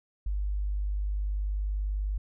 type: tone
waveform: sine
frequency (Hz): 50.1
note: G1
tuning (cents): +38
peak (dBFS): -27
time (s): 0.26-2.18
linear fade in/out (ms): 5
effects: none